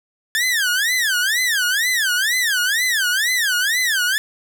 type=tone with vibrato; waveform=sawtooth; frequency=1709 Hz; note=G#6; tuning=49 cents sharp; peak=-13 dBFS; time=0.35-4.18 s; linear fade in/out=0 ms; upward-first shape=sine; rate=2.1 Hz; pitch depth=300 cents each way; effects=none